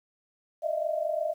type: tone cluster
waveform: sine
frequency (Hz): 606 / 631 / 675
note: D#5 / D#5 / E5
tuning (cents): -46 / +24 / +41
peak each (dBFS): -31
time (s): 0.62-1.34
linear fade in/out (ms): 20
effects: 10-bit